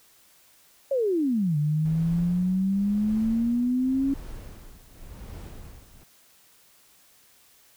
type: exponential two-way sweep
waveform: sine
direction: down then up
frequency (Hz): 568 to 146.6 to 277.4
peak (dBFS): -21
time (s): 0.91-4.14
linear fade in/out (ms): 5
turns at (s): 1.57
type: noise with tremolo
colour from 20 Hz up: brown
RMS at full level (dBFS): -38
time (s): 1.85-6.04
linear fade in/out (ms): 5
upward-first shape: triangle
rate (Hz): 0.92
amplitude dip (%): 85
effects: white hiss -58 dBFS RMS until 7.76 s